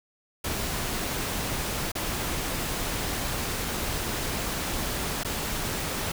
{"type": "noise with dropouts", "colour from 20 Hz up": "pink", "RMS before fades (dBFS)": -30, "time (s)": [0.44, 6.12], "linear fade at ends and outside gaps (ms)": 5, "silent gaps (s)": [[1.918, 1.952], [5.235, 5.247]], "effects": []}